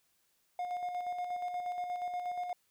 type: tone with tremolo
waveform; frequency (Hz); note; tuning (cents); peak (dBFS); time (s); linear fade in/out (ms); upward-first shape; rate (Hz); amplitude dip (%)
triangle; 716; F5; +43; -31; 0.59-2.53; 2; square; 8.4; 40
effects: white hiss -74 dBFS RMS until 2.7 s